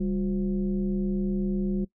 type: tone with frequency modulation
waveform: sine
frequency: 196 Hz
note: G3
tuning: in tune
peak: -24 dBFS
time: 0-1.85 s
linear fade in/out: 10 ms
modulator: 162 Hz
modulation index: 0.83
effects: noise-tail reverb RT60 0.1 s tail -20 dB re dry